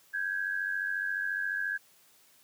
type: tone pair together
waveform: sine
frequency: 1566.9 / 1661.2 Hz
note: G6 / G#6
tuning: -1 / 0 cents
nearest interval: minor second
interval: 101 cents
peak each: -33 / -32 dBFS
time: 0.13-1.78 s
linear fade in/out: 20 ms
effects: white hiss -62 dBFS RMS until 2.43 s + high-pass 100 Hz 12 dB/octave